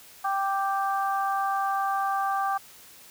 harmonic tone, 392 Hz, G4, in tune, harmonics 2 / 3 / 4, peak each -26 / -28 / -35 dBFS, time 0.24-2.58 s, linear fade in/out 10 ms, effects white hiss -50 dBFS RMS until 3.1 s

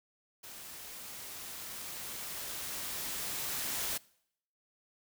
white noise with level ramp, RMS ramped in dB -48 to -35 dBFS, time 0.43-3.98 s, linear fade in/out 10 ms, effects noise-tail reverb RT60 0.7 s tail -23 dB re dry

